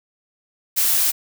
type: noise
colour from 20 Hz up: blue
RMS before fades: -18 dBFS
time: 0.76-1.12 s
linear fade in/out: 20 ms
effects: none